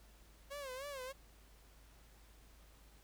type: tone with vibrato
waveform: sawtooth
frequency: 542 Hz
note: C#5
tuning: 39 cents flat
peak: -40 dBFS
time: 0.5-1.13 s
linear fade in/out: 20 ms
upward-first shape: sine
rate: 3.3 Hz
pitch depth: 120 cents each way
effects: added 52 Hz sine -61 dBFS peak until 3.03 s + pink hiss -66 dBFS RMS until 3.03 s